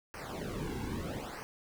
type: noise with flanger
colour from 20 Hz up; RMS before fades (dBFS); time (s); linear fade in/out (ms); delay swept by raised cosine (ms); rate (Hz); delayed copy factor
brown; -39; 0.14-1.43; 0; 0.27 to 1.67; 0.78; -0.95
effects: none